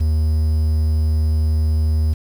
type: tone with quantisation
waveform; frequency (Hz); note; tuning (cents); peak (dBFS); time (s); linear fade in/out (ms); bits
triangle; 77.78; D#2; 0; -12; 0-2.14; 10; 7
effects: none